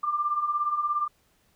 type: beating tone pair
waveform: sine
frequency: 1174.7 / 1191.7 Hz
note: D6 / D6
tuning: 0 / +25 cents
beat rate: 17 Hz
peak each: -31 / -25 dBFS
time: 0.03-1.08 s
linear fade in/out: 10 ms
effects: pink hiss -66 dBFS RMS until 1.55 s